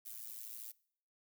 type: noise with amplitude modulation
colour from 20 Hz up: violet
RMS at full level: -44 dBFS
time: 0.05-0.72 s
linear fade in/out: 10 ms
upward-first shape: sine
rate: 113 Hz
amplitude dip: 90%
effects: noise-tail reverb RT60 0.6 s tail -22 dB re dry